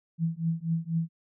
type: tone with tremolo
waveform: sine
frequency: 164.81 Hz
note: E3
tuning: in tune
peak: -22 dBFS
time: 0.18-1.09 s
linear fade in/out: 50 ms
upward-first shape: triangle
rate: 4.1 Hz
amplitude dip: 100%
effects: none